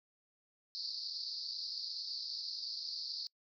pink band-pass noise, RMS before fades -42 dBFS, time 0.75-3.27 s, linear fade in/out 0 ms, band 4300 to 5000 Hz, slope 96 dB/octave, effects noise-tail reverb RT60 0.1 s tail -26 dB re dry

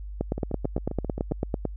two click trains, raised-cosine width 2 ms, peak -18 / -12 dBFS, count 8 / 14, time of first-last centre 0.38-1.313 / 0.21-1.653 s, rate 7.5 / 9.01 Hz, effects added 50 Hz sine -34 dBFS peak until 1.76 s

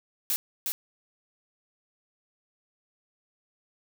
blue noise with echo, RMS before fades -27 dBFS, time 0.3-0.36 s, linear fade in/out 0 ms, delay 360 ms, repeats 1, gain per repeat -3 dB, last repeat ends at 0.72 s, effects none

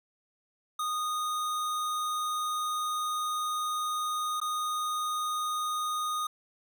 square tone with dropouts, 1235 Hz, D#6, 13 cents flat, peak -30 dBFS, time 0.79-6.27 s, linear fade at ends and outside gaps 5 ms, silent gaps 4.402-4.414 s, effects none

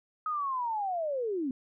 sine linear sweep, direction down, 1272 to 246.9 Hz, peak -29 dBFS, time 0.26-1.51 s, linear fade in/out 2 ms, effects none

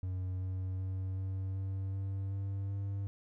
triangle tone with pitch steps, 92.5 / 93.41 / 94.33 / 95.27 / 96.21 / 97.15 / 98.11 / 99.08 Hz, F#2 / F#2 / F#2 / G2 / G2 / G2 / G2 / G2, 0 / +17 / +34 / -49 / -32 / -15 / +2 / +19 cents, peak -32 dBFS, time 0.03-3.07 s, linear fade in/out 0 ms, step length 380 ms, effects none

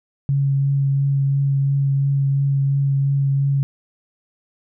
sine tone with vibrato, 138.5 Hz, C#3, 1 cent flat, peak -15 dBFS, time 0.29-3.63 s, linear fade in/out 0 ms, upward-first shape triangle, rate 2.9 Hz, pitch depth 14 cents each way, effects none

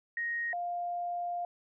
sine tone pair in turn, 1872 / 701.2 Hz, A#6 / F5, +7 / +7 cents, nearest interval octave + perfect fourth, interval 1700 cents, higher first, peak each -31 / -32 dBFS, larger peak first, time 0.17-0.53 / 0.53-1.45 s, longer second, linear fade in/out 2 ms, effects none

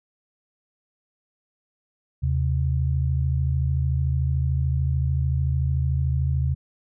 sine tone pair together, 78.5 / 132.02 Hz, D#2 / C3, +16 / +16 cents, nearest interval major sixth, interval 900 cents, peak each -22 / -23 dBFS, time 2.22-6.55 s, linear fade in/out 20 ms, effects none

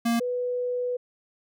square / sine tone pair in turn, 233.1 / 493.9 Hz, A#3 / B4, 0 / 0 cents, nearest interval octave + minor second, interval 1300 cents, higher second, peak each -22 / -25 dBFS, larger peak first, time 0.05-0.2 / 0.2-0.97 s, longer second, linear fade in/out 10 ms, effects none

